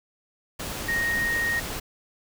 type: tone in noise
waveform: sine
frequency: 1864.7 Hz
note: A#6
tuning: in tune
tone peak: -23 dBFS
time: 0.88-1.6 s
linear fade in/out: 10 ms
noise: pink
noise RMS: -33 dBFS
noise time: 0.59-1.8 s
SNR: +7 dB
effects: none